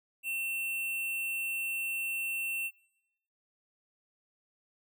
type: tone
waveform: square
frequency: 2700 Hz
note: E7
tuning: 41 cents sharp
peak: -33 dBFS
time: 0.23-2.71 s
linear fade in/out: 50 ms
effects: noise-tail reverb RT60 0.8 s tail -21 dB re dry